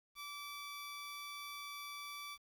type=tone; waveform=15% pulse; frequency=1157 Hz; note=D6; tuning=26 cents flat; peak=-39 dBFS; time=0.15-2.38 s; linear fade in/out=50 ms; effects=11-bit